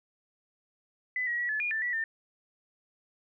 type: tone with pitch steps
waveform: sine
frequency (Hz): 2004 / 1906 / 1929 / 1725 / 2430 / 1772 / 1947 / 1802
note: B6 / A#6 / B6 / A6 / D#7 / A6 / B6 / A6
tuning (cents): +25 / +38 / -41 / -35 / -42 / +12 / -25 / +41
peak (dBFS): -28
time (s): 1.16-2.04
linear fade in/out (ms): 2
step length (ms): 110
effects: none